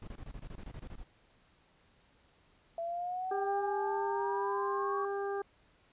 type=noise bursts; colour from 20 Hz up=brown; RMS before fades=-44 dBFS; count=13; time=0.02-1.035 s; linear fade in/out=2 ms; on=55 ms; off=25 ms
type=exponential sweep; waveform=sine; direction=up; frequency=667 to 1141 Hz; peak=-34 dBFS; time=2.78-5.05 s; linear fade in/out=2 ms
type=harmonic tone; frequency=398.9 Hz; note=G4; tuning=30 cents sharp; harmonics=1 / 2 / 3 / 4; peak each=-34 / -40 / -44 / -46 dBFS; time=3.31-5.42 s; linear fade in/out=5 ms
effects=pink hiss -67 dBFS RMS until 5.92 s + resampled to 8000 Hz